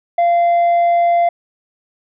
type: tone with tanh clipping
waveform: sine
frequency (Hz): 690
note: F5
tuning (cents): -21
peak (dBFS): -11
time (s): 0.18-1.29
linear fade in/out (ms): 5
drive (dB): 3
effects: none